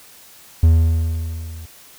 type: tone with level ramp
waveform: triangle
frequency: 81.5 Hz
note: E2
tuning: 19 cents flat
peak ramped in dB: -5 to -30 dBFS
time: 0.63-1.66 s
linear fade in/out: 5 ms
effects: white hiss -45 dBFS RMS until 1.98 s